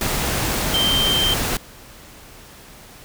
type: tone in noise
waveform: sine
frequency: 3136 Hz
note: G7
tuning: in tune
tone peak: -17 dBFS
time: 0.74-1.34 s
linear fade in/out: 2 ms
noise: pink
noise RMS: -22 dBFS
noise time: 0.01-1.57 s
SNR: +2 dB
effects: pink hiss -43 dBFS RMS until 3.04 s